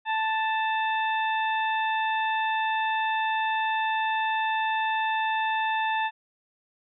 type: harmonic tone with a mistuned harmonic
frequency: 880 Hz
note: A5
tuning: in tune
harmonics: 1 / 2 / 3 / 4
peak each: -25 / -30 / -34 / -38 dBFS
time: 0.05-6.11 s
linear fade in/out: 50 ms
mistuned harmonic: 4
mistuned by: +30 cents
effects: none